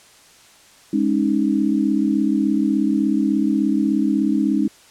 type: chord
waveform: sine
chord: Ab suspended fourth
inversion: none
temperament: equal with one note detuned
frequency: 207.7 / 274.6 / 311.1 Hz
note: Ab3 / Db4 / Eb4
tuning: 0 / -16 / 0 cents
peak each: -20 dBFS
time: 0.93-4.68 s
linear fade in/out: 5 ms
effects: white hiss -49 dBFS RMS until 4.9 s + low-pass 9000 Hz 12 dB/octave